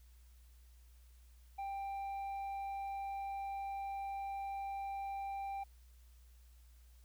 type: tone with tanh clipping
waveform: triangle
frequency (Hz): 789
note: G5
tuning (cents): +11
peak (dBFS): -40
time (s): 1.58-5.64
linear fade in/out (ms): 10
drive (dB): 9
effects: added 60 Hz sine -58 dBFS peak until 7.04 s + white hiss -72 dBFS RMS until 7.04 s